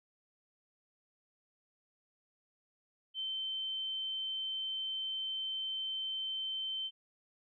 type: tone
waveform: sine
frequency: 3094 Hz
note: G7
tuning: 23 cents flat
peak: -35 dBFS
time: 3.14-6.91 s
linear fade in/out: 50 ms
effects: none